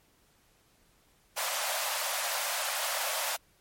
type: high-pass noise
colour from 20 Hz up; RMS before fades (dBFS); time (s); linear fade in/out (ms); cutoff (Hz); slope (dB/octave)
pink; -32; 1.36-3.37; 20; 540; 96
effects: pink hiss -66 dBFS RMS until 3.6 s + MP3 64 kbps